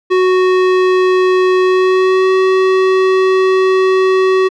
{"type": "tone with pitch glide", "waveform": "square", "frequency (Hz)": [370, 376.9], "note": ["F#4", "F#4"], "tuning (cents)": [0, 32], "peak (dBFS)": -9, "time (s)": [0.1, 4.49], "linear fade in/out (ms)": 20, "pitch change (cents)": 32, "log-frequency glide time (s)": [1.62, 2.32], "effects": ["low-pass 3000 Hz 12 dB/octave"]}